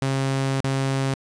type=tone with dropouts; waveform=sawtooth; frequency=134.9 Hz; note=C#3; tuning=47 cents flat; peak=-17 dBFS; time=0.02-1.14 s; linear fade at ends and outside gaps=0 ms; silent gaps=0.605-0.644 s; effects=resampled to 22050 Hz + 8-bit